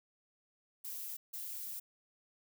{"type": "noise bursts at uneven times", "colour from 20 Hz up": "violet", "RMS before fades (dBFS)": -43, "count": 2, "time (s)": [[0.84, 1.17], [1.33, 1.8]], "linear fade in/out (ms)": 10, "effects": []}